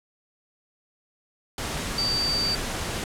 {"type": "tone in noise", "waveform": "sine", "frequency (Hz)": 4632, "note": "D8", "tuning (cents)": -25, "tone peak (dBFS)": -23, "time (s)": [1.98, 2.55], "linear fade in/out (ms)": 2, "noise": "pink", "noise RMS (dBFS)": -30, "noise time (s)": [1.58, 3.04], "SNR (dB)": 4, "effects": ["low-pass 10000 Hz 12 dB/octave"]}